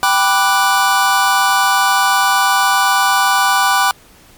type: chord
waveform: square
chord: G major seventh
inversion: none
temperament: equal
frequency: 784 / 987.8 / 1174.7 / 1480 Hz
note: G5 / B5 / D6 / F#6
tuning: 0 / 0 / 0 / 0 cents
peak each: -17 dBFS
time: 0.03-3.91 s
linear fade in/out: 0 ms
effects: pink hiss -45 dBFS RMS until 4.37 s + MP3 96 kbps

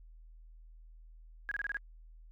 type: tone bursts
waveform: sine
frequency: 1645 Hz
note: G#6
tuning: 17 cents flat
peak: -32 dBFS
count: 6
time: 1.49-1.769 s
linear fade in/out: 0 ms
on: 24 ms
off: 27 ms
effects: added 40 Hz sine -51 dBFS peak until 2.31 s + MP3 96 kbps

